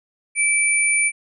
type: tone pair together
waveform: sine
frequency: 2316 / 9247 Hz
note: D7 / D9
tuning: -25 / -28 cents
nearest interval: 2 octaves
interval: 2397 cents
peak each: -17 / -20 dBFS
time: 0.35-1.12 s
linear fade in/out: 50 ms
effects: none